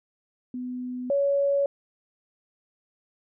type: tone pair in turn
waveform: sine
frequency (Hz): 250 / 561.2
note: B3 / C#5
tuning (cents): +21 / +21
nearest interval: octave + major second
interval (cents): 1400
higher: second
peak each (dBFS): -30 / -20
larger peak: second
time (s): 0.54-1.1 / 1.1-1.66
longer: neither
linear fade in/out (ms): 2
effects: none